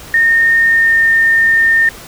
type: tone with pitch glide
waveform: sine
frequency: 1833 to 1818.2 Hz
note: A#6 to A#6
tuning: -30 to -44 cents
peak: -7 dBFS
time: 0.14-1.89 s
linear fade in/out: 2 ms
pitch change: -14 cents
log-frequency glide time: 0.59-1.06 s
effects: pink hiss -33 dBFS RMS until 2.07 s

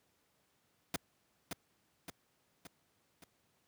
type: noise with echo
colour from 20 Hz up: pink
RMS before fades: -34 dBFS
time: 0.94-0.96 s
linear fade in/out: 2 ms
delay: 570 ms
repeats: 4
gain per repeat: -5 dB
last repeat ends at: 3.24 s
effects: pink hiss -75 dBFS RMS until 3.67 s + high-pass 100 Hz 12 dB/octave

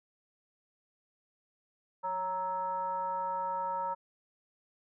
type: tone with frequency modulation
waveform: sine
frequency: 932.3 Hz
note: A#5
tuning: in tune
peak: -31 dBFS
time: 2.03-3.95 s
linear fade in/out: 20 ms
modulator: 379 Hz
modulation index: 0.68
effects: none

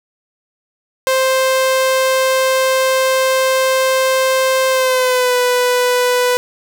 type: tone with pitch glide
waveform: sawtooth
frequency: 524 to 495.2 Hz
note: C5 to B4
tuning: +2 to +5 cents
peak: -8 dBFS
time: 1.07-6.37 s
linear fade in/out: 0 ms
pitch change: -97 cents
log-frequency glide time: 4.7-5.36 s
effects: none

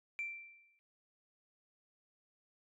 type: tone with exponential decay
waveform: sine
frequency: 2349 Hz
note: D7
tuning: in tune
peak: -34 dBFS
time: 0.19-0.79 s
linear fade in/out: 0 ms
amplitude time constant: 130 ms
effects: tanh soft clip ceiling -32 dBFS

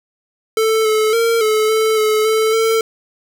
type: tone with pitch steps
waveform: square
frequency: 441.9 / 433.2 / 460.1 / 432.2 / 439 / 430.8 / 439 / 448.2 Hz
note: A4 / A4 / A#4 / A4 / A4 / A4 / A4 / A4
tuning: +7 / -27 / -23 / -31 / -4 / -37 / -4 / +32 cents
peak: -13 dBFS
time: 0.57-2.81 s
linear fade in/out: 2 ms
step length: 280 ms
effects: none

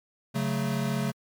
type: chord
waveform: square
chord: F# minor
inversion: second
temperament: equal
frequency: 138.59 / 185 / 220 Hz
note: C#3 / F#3 / A3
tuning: 0 / 0 / 0 cents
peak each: -30 / -33 / -31 dBFS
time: 0.34-1.12 s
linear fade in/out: 20 ms
effects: MP3 96 kbps

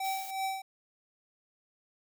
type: tone with tremolo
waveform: square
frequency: 770 Hz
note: G5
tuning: 31 cents flat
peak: -30 dBFS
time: 0-0.62 s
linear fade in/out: 5 ms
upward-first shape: triangle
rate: 2.8 Hz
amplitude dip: 80%
type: noise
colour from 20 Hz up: blue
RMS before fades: -45 dBFS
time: 0.04-0.31 s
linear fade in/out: 5 ms
effects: none

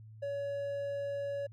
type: tone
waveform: triangle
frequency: 564 Hz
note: C#5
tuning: 30 cents sharp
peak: -32 dBFS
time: 0.22-1.47 s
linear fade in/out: 10 ms
effects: added 109 Hz sine -49 dBFS peak until 1.52 s

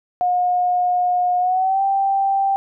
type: tone with pitch glide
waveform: sine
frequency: 719 to 784.1 Hz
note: F#5 to G5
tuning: -50 to 0 cents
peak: -15 dBFS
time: 0.21-2.56 s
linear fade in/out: 0 ms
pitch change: +150 cents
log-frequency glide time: 1.39-1.82 s
effects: none

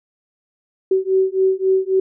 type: beating tone pair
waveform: sine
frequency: 378.2 / 381.9 Hz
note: F#4 / G4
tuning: +38 / -45 cents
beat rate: 3.7 Hz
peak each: -17 dBFS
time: 0.91-2 s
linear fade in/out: 5 ms
effects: none

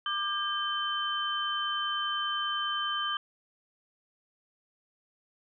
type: tone cluster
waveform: sine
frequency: 1190 / 1604 / 3085 Hz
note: D6 / G6 / G7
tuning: +22 / +39 / -28 cents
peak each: -32 / -36 / -32 dBFS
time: 0.06-3.17 s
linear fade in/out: 2 ms
effects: none

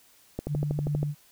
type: click train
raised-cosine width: 2 ms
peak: -17 dBFS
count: 9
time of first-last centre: 0.39-1.03 s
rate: 12.5 Hz
type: tone with tremolo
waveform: sine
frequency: 146.83 Hz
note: D3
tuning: in tune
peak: -25 dBFS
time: 0.47-1.15 s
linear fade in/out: 50 ms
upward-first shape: sine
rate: 2.7 Hz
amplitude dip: 25%
effects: white hiss -59 dBFS RMS until 1.31 s

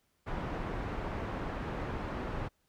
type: low-pass noise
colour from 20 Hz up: pink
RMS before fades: -37 dBFS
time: 0.26-2.49 s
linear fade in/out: 20 ms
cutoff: 1500 Hz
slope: 12 dB/octave
effects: pink hiss -75 dBFS RMS until 2.68 s

